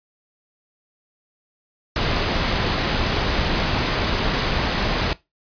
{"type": "noise", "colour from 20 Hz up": "pink", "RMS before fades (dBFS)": -21, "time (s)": [1.96, 5.13], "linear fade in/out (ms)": 0, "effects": ["noise-tail reverb RT60 0.2 s tail -19 dB re dry", "resampled to 11025 Hz"]}